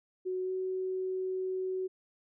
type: tone with pitch glide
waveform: sine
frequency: 370 to 374.1 Hz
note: F#4 to F#4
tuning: 0 to +19 cents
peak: -31 dBFS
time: 0.25-1.88 s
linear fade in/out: 20 ms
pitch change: +19 cents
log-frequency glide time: 0.43-0.51 s
effects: none